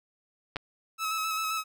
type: clicks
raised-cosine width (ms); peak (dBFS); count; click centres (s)
0.3; -17 / -17; 2; 0.56 / 0.567
type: tone with vibrato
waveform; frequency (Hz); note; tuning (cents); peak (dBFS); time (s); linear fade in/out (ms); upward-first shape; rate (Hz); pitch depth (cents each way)
sawtooth; 1294; E6; -32; -25; 0.98-1.64; 50; square; 7.6; 20
effects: none